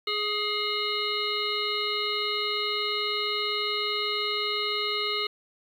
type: harmonic tone with a mistuned harmonic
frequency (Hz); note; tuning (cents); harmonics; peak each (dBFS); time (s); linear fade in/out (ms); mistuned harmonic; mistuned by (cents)
417.2; G#4; +8; 1 / 3 / 5 / 7 / 9 / 10; -33 / -33 / -33 / -33 / -33 / -33; 0.07-5.27; 5; 5; +28
effects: 9-bit